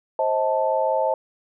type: chord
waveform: sine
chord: A diminished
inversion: first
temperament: just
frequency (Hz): 528 / 633.6 / 880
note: C5 / Eb5 / A5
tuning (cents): +16 / +31 / 0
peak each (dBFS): -23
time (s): 0.19-1.14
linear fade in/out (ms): 2
effects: none